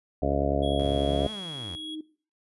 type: harmonic tone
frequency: 70 Hz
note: C#2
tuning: 18 cents sharp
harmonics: 1 / 2 / 3 / 4 / 5 / 6 / 7 / 8 / 9 / 10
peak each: -30 / -32 / -36 / -30 / -36 / -32 / -36 / -32 / -30 / -33 dBFS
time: 0.22-1.27 s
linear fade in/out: 5 ms
type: tone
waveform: triangle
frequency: 3322 Hz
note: G#7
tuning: in tune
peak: -34 dBFS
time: 0.62-1.96 s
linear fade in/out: 20 ms
type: linear two-way sweep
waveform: sawtooth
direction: up then down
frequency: 73 to 220.4 to 73 Hz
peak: -34 dBFS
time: 0.79-1.76 s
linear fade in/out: 5 ms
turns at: 1.31 s
type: tone with exponential growth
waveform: sine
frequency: 311.5 Hz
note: D#4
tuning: 2 cents sharp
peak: -32 dBFS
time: 1.22-2.01 s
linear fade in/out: 5 ms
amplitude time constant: 170 ms
effects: noise-tail reverb RT60 0.4 s tail -18 dB re dry + resampled to 24000 Hz